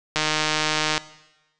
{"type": "click train", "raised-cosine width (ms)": 0.2, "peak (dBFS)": -4, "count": 127, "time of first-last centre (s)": [0.16, 0.978], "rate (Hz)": 154, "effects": ["noise-tail reverb RT60 1.0 s tail -17 dB re dry", "resampled to 22050 Hz"]}